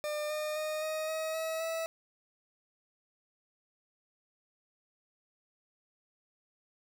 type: tone with pitch steps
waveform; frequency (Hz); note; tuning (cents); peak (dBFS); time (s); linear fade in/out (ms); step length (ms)
40% pulse; 600 / 608.4 / 616.9 / 625.5 / 634.2 / 643.1 / 652; D5 / D#5 / D#5 / D#5 / D#5 / E5 / E5; +37 / -39 / -15 / +9 / +33 / -43 / -19; -32; 0.04-1.86; 0; 260
effects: none